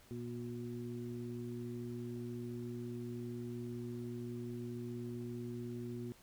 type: harmonic tone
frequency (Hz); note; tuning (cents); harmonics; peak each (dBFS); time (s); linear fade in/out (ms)
120; B2; -49; 1 / 2 / 3; -45 / -44 / -46; 0.11-6.12; 0
effects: pink hiss -63 dBFS RMS until 6.22 s